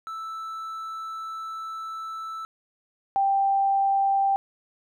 triangle / sine tone pair in turn, 1318.5 / 786.3 Hz, E6 / G5, 0 / +5 cents, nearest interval major sixth, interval 895 cents, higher first, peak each -30 / -19 dBFS, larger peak second, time 0.07-2.45 / 3.16-4.36 s, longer first, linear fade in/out 0 ms, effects none

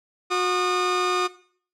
sawtooth tone pair together, 363.3 / 1222 Hz, F#4 / D#6, -32 / -32 cents, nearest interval octave + major sixth, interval 2100 cents, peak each -20 dBFS, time 0.3-1.28 s, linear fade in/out 20 ms, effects noise-tail reverb RT60 0.5 s tail -17 dB re dry + low-pass 6000 Hz 12 dB/octave

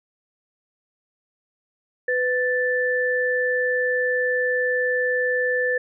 sine tone pair together, 500.2 / 1760 Hz, B4 / A6, +22 / 0 cents, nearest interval octave + minor seventh, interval 2178 cents, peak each -22 / -22 dBFS, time 2.08-5.78 s, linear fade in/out 5 ms, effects none

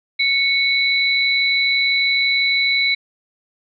sine tone pair together, 2217 / 3965 Hz, C#7 / B7, 0 / +6 cents, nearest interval minor seventh, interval 1006 cents, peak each -16 / -19 dBFS, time 0.19-2.95 s, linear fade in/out 10 ms, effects none

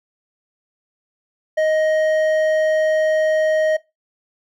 triangle tone with hard clipping, 625 Hz, D#5, 8 cents sharp, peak -16 dBFS, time 1.57-3.77 s, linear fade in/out 10 ms, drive 10 dB, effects noise-tail reverb RT60 0.2 s tail -19 dB re dry

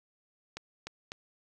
clicks, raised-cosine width 0.2 ms, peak -22 dBFS, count 3, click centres 0.57 / 0.87 / 1.119 s, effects none

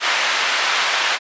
white band-pass noise, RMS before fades -19 dBFS, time 0-1.19 s, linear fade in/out 50 ms, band 850 to 2800 Hz, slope 12 dB/octave, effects resampled to 16000 Hz

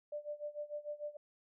sine tone with tremolo, 592 Hz, D5, 14 cents sharp, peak -37 dBFS, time 0.12-1.17 s, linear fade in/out 5 ms, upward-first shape sine, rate 6.7 Hz, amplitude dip 90%, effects none

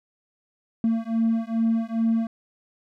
triangle beating tone pair, 225.6 / 228 Hz, A3 / A#3, +44 / -38 cents, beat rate 2.4 Hz, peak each -21 dBFS, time 0.84-2.27 s, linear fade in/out 2 ms, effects tanh soft clip ceiling -13 dBFS

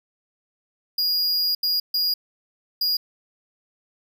square tone bursts at uneven times, 4864 Hz, D#8, 40 cents flat, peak -20 dBFS, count 4, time 0.98-1.55 / 1.63-1.8 / 1.94-2.14 / 2.81-2.97 s, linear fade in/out 5 ms, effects none

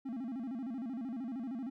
triangle tone with vibrato, 247.6 Hz, B3, 5 cents sharp, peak -35 dBFS, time 0.05-1.7 s, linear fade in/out 10 ms, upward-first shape square, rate 13 Hz, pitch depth 150 cents each way, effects none

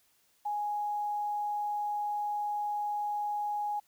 sine tone with quantisation, 830.6 Hz, G#5, in tune, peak -30 dBFS, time 0.45-3.8 s, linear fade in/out 10 ms, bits 10, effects white hiss -69 dBFS RMS until 3.87 s

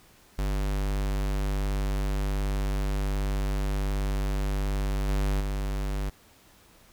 square tone with level steps, 49.34 Hz, G1, 12 cents sharp, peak -26 / -24 / -28 dBFS, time 0.38-6.1 s, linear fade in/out 10 ms, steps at 5.08 / 5.4 s, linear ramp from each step 10 ms, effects pink hiss -57 dBFS RMS until 6.92 s

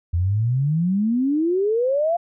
sine exponential sweep, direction up, 82.41 to 705 Hz, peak -17 dBFS, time 0.13-2.17 s, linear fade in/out 10 ms, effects none

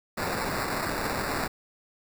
blue noise with sample-and-hold, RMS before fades -30 dBFS, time 0.17-1.48 s, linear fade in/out 10 ms, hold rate 3150 Hz, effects none

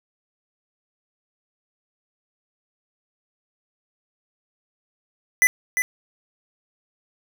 square tone with echo, 2002 Hz, B6, 23 cents sharp, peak -13 dBFS, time 5.42-5.47 s, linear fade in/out 0 ms, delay 350 ms, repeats 1, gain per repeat -7 dB, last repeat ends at 5.82 s, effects none

